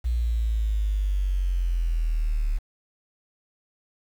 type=exponential sweep; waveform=sine; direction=down; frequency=60.3 to 36.27 Hz; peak=-21 dBFS; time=0.04-2.59 s; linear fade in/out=20 ms; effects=8-bit